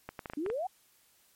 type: clicks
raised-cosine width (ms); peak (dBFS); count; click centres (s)
0.5; -24; 7; 0.09 / 0.192 / 0.258 / 0.299 / 0.335 / 0.463 / 0.501
type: exponential sweep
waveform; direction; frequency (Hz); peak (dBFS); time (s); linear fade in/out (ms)
sine; up; 279.9 to 788; -31; 0.37-0.67; 5
effects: white hiss -66 dBFS RMS until 1.35 s + MP3 64 kbps